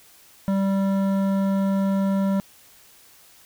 triangle tone with hard clipping, 195 Hz, G3, 9 cents flat, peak -21 dBFS, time 0.48-2.4 s, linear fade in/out 0 ms, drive 16 dB, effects white hiss -52 dBFS RMS until 3.45 s

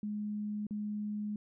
sine tone with dropouts, 209.3 Hz, G#3, 14 cents sharp, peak -34 dBFS, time 0.03-1.36 s, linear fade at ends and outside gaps 2 ms, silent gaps 0.668-0.708 s, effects none

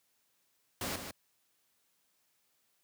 pink noise with echo, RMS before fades -36 dBFS, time 0.81-0.96 s, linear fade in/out 2 ms, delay 150 ms, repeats 1, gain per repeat -7 dB, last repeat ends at 1.11 s, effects white hiss -75 dBFS RMS until 2.83 s + high-pass 80 Hz 12 dB/octave

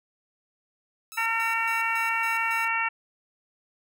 5% pulse tone with tremolo, 1306 Hz, E6, 17 cents flat, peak -28 dBFS, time 1.12-2.68 s, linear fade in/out 0 ms, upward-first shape square, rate 3.6 Hz, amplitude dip 75%
harmonic tone, 454.7 Hz, A#4, 43 cents flat, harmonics 2 / 3 / 4 / 5 / 6, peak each -30 / -30 / -30 / -30 / -30 dBFS, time 1.17-2.89 s, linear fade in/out 10 ms
effects none

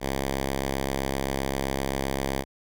5% pulse tone, 67.7 Hz, C#2, 40 cents flat, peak -15 dBFS, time 0-2.45 s, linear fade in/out 50 ms, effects none

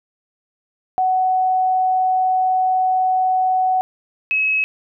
sine tone pair in turn, 746 / 2568 Hz, F#5 / E7, +14 / -46 cents, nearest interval octave + major sixth, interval 2140 cents, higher second, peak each -14 / -15 dBFS, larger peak first, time 0.98-3.81 / 4.31-4.64 s, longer first, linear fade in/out 0 ms, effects none

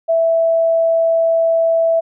sine tone, 659.3 Hz, E5, in tune, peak -11 dBFS, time 0.08-2.01 s, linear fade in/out 20 ms, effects none

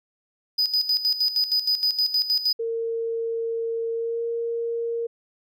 triangle tone with tremolo, 4978 Hz, D#8, in tune, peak -17 dBFS, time 0.58-2.53 s, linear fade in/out 10 ms, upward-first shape square, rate 6.4 Hz, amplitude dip 70%
sine tone with pitch glide, 457.9 to 464.8 Hz, A#4 to A#4, -31 to -5 cents, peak -24 dBFS, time 2.59-5.07 s, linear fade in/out 10 ms, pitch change +26 cents, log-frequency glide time 3.92-4.23 s
effects none

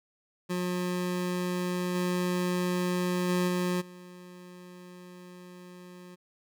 25% pulse tone with level steps, 179.5 Hz, F3, 48 cents sharp, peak -25 / -23 / -21 / -23 / -42 dBFS, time 0.49-6.16 s, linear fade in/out 20 ms, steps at 1.94 / 3.28 / 3.47 / 3.8 s, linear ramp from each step 20 ms, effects none

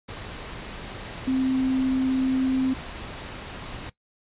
sine tone in noise, 261.6 Hz, C4, in tune, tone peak -20 dBFS, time 1.27-2.74 s, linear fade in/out 10 ms, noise pink, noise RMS -37 dBFS, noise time 0.08-3.9 s, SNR +14 dB, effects noise-tail reverb RT60 0.1 s tail -18 dB re dry + resampled to 8000 Hz

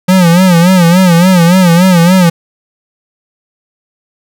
square tone with vibrato, 177.6 Hz, F3, 29 cents sharp, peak -4 dBFS, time 0.08-2.3 s, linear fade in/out 10 ms, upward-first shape sine, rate 3.5 Hz, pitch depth 110 cents each way, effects none

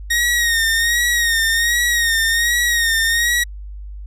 sawtooth tone with vibrato, 1864.7 Hz, A#6, in tune, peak -11 dBFS, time 0.1-3.44 s, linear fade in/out 10 ms, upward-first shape sine, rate 1.3 Hz, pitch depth 54 cents each way, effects added 50 Hz sine -29 dBFS peak until 4.06 s + resampled to 32000 Hz

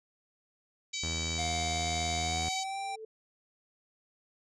harmonic tone, 766 Hz, G5, 40 cents flat, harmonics 3 / 4 / 5 / 6 / 7 / 8 / 9 / 10, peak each -40 / -46 / -39 / -41 / -48 / -43 / -40 / -51 dBFS, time 0.93-2.64 s, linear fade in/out 10 ms
sawtooth tone with vibrato, 81.6 Hz, E2, 17 cents flat, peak -31 dBFS, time 1.03-2.49 s, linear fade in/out 5 ms, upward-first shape triangle, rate 4.1 Hz, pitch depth 9 cents each way
square tone with pitch glide, 711 to 784.4 Hz, F5 to G5, +31 to +1 cents, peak -35 dBFS, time 1.38-2.96 s, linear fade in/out 10 ms, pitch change +170 cents, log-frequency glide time 2.16-2.77 s
sine tone with exponential growth, 440 Hz, A4, in tune, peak -39 dBFS, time 2.64-3.05 s, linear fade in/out 5 ms, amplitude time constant 89 ms
effects resampled to 24000 Hz

